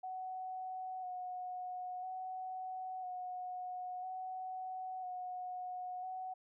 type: tone with vibrato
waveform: sine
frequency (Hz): 738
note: F#5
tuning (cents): -5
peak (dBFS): -40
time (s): 0.03-6.34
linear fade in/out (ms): 10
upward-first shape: square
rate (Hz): 0.5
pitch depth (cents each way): 19
effects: none